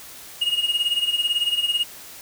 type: tone with tremolo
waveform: triangle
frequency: 2864 Hz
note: F7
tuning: 43 cents sharp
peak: -15 dBFS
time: 0.41-1.84 s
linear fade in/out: 10 ms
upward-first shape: sine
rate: 18 Hz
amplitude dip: 75%
effects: white hiss -41 dBFS RMS until 2.21 s